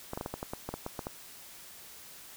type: clicks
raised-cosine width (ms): 1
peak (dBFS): -21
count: 12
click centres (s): 0.134 / 0.175 / 0.211 / 0.261 / 0.34 / 0.429 / 0.535 / 0.69 / 0.74 / 0.864 / 0.992 / 1.069
effects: white hiss -50 dBFS RMS until 2.36 s